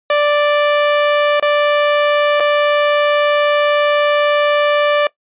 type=tone with dropouts; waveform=sawtooth; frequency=587.3 Hz; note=D5; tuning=in tune; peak=-7 dBFS; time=0.1-5.07 s; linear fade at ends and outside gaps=2 ms; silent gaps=1.398-1.425 / 2.4-2.404 s; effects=noise-tail reverb RT60 0.1 s tail -21 dB re dry + resampled to 8000 Hz